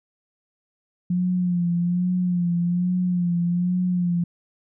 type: tone with vibrato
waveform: sine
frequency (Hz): 176.9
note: F3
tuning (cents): +23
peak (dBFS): -19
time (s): 1.1-4.24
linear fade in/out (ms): 5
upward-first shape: sine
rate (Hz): 1.2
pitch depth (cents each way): 45
effects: none